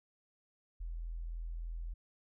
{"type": "tone", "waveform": "sine", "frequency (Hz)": 41.65, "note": "E1", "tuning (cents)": 19, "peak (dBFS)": -38, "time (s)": [0.8, 1.94], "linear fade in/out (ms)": 10, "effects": []}